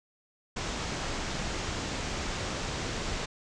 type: low-pass noise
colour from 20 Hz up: pink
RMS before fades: -34 dBFS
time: 0.56-3.26 s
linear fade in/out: 10 ms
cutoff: 7500 Hz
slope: 48 dB/octave
effects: none